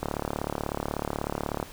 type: click train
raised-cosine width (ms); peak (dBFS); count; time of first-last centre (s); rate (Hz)
1; -14; 59; 0.03-1.628; 36.3
effects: pink hiss -46 dBFS RMS until 1.72 s